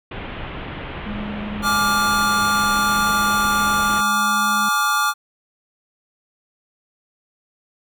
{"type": "low-pass noise", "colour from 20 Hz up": "pink", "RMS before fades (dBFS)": -31, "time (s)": [0.11, 4.01], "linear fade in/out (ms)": 5, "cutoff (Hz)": 3300, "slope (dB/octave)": 48}
{"type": "tone with pitch glide", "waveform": "triangle", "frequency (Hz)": [208.1, 209.8], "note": ["G#3", "G#3"], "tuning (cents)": [4, 18], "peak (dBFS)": -25, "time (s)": [1.06, 4.69], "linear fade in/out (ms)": 5, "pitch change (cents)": 14, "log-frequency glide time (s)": [4.09, 4.31]}
{"type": "chord", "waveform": "square", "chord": "D diminished", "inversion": "second", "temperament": "just", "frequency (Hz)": [845.8, 1174.7, 1409.6], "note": ["Ab5", "D6", "F6"], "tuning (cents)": [31, 0, 16], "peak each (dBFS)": [-26, -20, -21], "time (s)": [1.62, 5.14], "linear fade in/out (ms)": 50}
{"effects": []}